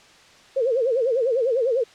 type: tone with vibrato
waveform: sine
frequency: 493.9 Hz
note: B4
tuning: in tune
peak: -18 dBFS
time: 0.56-1.84 s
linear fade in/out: 10 ms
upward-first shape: sine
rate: 10 Hz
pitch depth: 180 cents each way
effects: white hiss -50 dBFS RMS until 1.94 s + low-pass 5000 Hz 12 dB/octave